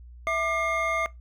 triangle tone cluster, 657 / 1196 / 2131 Hz, E5 / D6 / C7, -6 / +31 / +31 cents, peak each -26 dBFS, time 0.27-1.06 s, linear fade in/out 0 ms, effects noise-tail reverb RT60 0.2 s tail -21 dB re dry + added 60 Hz sine -43 dBFS peak until 1.2 s

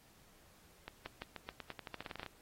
accelerating click train, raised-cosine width 0.3 ms, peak -27 dBFS, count 17, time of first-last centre 0.88-2.263 s, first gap 180 ms, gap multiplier 0.89, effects pink hiss -65 dBFS RMS until 2.41 s + AAC 48 kbps

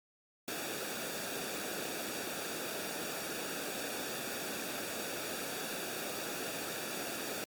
pink noise with comb filter, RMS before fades -39 dBFS, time 0.48-7.44 s, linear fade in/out 0 ms, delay 0.97 ms, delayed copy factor -0.55, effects high-pass 200 Hz 12 dB/octave + Opus 48 kbps

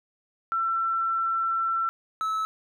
sine / triangle tone pair in turn, 1344 / 1301.2 Hz, E6 / E6, +33 / -23 cents, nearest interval minor second, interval 56 cents, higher first, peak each -23 dBFS, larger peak neither, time 0.52-1.89 / 2.21-2.45 s, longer first, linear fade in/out 0 ms, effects none

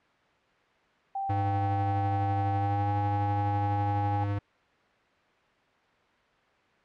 sine tone with pitch glide, 784 to 821.1 Hz, G5 to G#5, 0 to -20 cents, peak -29 dBFS, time 1.15-4.24 s, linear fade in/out 5 ms, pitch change +80 cents, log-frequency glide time 2.54-2.94 s
square tone with tremolo, 101.2 Hz, G#2, 44 cents flat, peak -27 dBFS, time 1.29-4.39 s, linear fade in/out 10 ms, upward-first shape triangle, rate 12 Hz, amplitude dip 25%
effects white hiss -63 dBFS RMS until 6.84 s + low-pass 2000 Hz 12 dB/octave

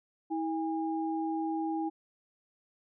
sine tone pair together, 322.2 / 812.7 Hz, E4 / G#5, -39 / -38 cents, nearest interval octave + major third, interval 1601 cents, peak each -31 / -35 dBFS, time 0.3-1.9 s, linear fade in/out 20 ms, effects none

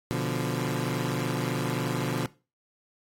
20% pulse chord, B diminished, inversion none, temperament equal, 123.47 / 146.83 / 174.61 Hz, B2 / D3 / F3, 0 / 0 / 0 cents, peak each -26 / -26 / -28 dBFS, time 0.11-2.26 s, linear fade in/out 0 ms, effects noise-tail reverb RT60 0.3 s tail -18 dB re dry + AAC 48 kbps

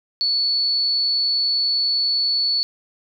sine tone, 4435 Hz, C#8, in tune, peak -17 dBFS, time 0.21-2.63 s, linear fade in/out 0 ms, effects none

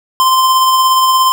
square tone with tremolo, 1040 Hz, C6, 11 cents flat, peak -7 dBFS, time 0.2-1.32 s, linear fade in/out 0 ms, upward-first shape triangle, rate 17 Hz, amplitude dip 30%, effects none

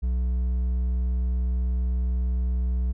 triangle tone with hard clipping, 61.74 Hz, B1, in tune, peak -23 dBFS, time 0.02-2.93 s, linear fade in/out 20 ms, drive 7 dB, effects none

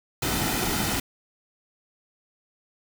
pink noise with comb filter, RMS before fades -26 dBFS, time 0.22-1 s, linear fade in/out 5 ms, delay 1.8 ms, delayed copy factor -0.5, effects none

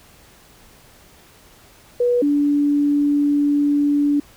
sine tone pair in turn, 486.6 / 289.3 Hz, B4 / D4, -26 / -26 cents, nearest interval major sixth, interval 900 cents, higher first, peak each -14 dBFS, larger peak neither, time 2-2.22 / 2.22-4.2 s, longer second, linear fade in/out 5 ms, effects pink hiss -49 dBFS RMS until 4.36 s

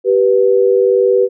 sine tone pair together, 388.8 / 489.9 Hz, G4 / B4, -14 / -14 cents, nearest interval major third, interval 400 cents, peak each -11 dBFS, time 0.04-1.29 s, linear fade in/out 50 ms, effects none

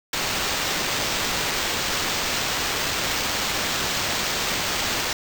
violet noise with sample-and-hold, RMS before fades -25 dBFS, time 0.13-5.13 s, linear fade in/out 2 ms, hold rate 11025 Hz, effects none

